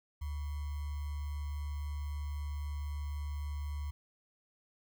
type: tone with sample-and-hold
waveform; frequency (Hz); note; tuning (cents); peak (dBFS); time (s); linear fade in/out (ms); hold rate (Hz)
sine; 73.1; D2; -7; -35; 0.21-3.91; 10; 1050
effects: none